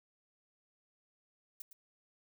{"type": "noise with echo", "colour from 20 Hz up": "violet", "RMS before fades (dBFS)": -45, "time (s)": [1.6, 1.62], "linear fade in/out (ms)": 2, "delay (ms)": 110, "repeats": 1, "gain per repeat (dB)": -10, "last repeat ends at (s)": 1.73, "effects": []}